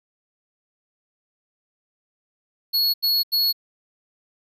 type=tone bursts; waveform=square; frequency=4351 Hz; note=C#8; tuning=33 cents flat; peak=-18 dBFS; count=3; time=2.73-3.528 s; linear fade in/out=20 ms; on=210 ms; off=84 ms; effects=none